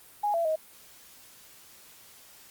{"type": "tone with pitch steps", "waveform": "sine", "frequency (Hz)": [828, 673, 630], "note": ["G#5", "E5", "D#5"], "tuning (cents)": [-5, 36, 21], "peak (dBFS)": -24, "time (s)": [0.23, 0.56], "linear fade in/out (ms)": 10, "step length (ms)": 110, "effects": ["white hiss -53 dBFS RMS until 2.5 s", "Opus 32 kbps"]}